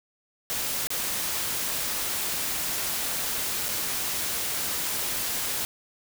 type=noise with dropouts; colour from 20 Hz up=white; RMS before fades=-29 dBFS; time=0.5-5.65 s; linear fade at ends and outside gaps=0 ms; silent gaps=0.871-0.904 / 3.684-3.688 s; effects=none